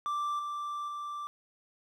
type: tone with level steps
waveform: triangle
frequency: 1174.7 Hz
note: D6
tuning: in tune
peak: -28 / -32 / -34 dBFS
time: 0.06-1.27 s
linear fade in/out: 0 ms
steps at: 0.39 / 0.88 s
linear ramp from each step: 2 ms
effects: none